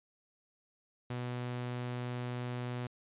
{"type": "tone", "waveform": "sawtooth", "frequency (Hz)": 123.1, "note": "B2", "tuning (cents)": -5, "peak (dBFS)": -32, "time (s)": [1.1, 2.87], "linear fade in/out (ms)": 5, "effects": ["resampled to 8000 Hz"]}